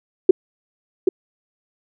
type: tone with echo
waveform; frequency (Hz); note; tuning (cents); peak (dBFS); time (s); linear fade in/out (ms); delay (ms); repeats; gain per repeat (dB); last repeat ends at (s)
sine; 371; F#4; +5; -3; 0.29-0.31; 5; 780; 1; -7; 1.09
effects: none